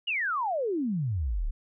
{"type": "exponential sweep", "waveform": "sine", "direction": "down", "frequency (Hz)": [2960, 30.97], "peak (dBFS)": -26, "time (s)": [0.07, 1.51], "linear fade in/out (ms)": 10, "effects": []}